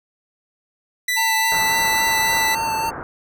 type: tone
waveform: sawtooth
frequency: 1981 Hz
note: B6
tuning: 5 cents sharp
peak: -15 dBFS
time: 1.08-2.55 s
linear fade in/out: 5 ms
type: tone with vibrato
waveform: square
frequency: 894 Hz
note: A5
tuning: 27 cents sharp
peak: -21 dBFS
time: 1.16-2.91 s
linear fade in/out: 20 ms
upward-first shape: sine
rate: 3.6 Hz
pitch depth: 19 cents each way
type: low-pass noise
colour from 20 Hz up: white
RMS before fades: -31 dBFS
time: 1.52-3.03 s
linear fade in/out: 0 ms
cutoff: 1600 Hz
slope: 48 dB/octave
effects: none